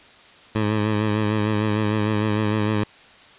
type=tone with vibrato; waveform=15% pulse; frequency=106.5 Hz; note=G#2; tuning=44 cents sharp; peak=-13 dBFS; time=0.55-2.84 s; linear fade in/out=5 ms; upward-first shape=sine; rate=6.6 Hz; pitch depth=43 cents each way; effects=white hiss -48 dBFS RMS until 3.38 s + resampled to 8000 Hz